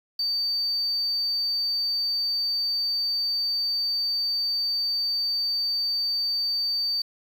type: tone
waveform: triangle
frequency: 4600 Hz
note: D8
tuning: 37 cents flat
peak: -21 dBFS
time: 0.19-7.02 s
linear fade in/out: 5 ms
effects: tanh soft clip ceiling -19 dBFS + 8-bit